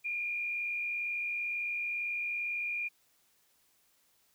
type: tone with frequency modulation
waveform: sine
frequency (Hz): 2415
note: D7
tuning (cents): +48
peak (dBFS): -32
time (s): 0.04-2.89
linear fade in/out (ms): 20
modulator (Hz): 57.9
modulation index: 0.8
effects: white hiss -70 dBFS RMS until 4.34 s